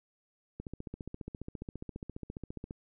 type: click train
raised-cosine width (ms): 3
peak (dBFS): -27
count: 32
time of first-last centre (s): 0.6-2.709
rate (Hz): 14.7
effects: none